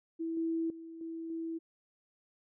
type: tone with level steps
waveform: sine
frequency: 328.1 Hz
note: E4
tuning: 8 cents flat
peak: -33 / -30 / -44 / -38 / -35 dBFS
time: 0.19-1.59 s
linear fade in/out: 20 ms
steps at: 0.37 / 0.7 / 1.01 / 1.3 s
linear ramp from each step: 2 ms
effects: none